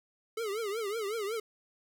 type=tone with vibrato; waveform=square; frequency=426.8 Hz; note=G#4; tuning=47 cents sharp; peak=-33 dBFS; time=0.37-1.4 s; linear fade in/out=5 ms; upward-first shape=triangle; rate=5.4 Hz; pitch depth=180 cents each way; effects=none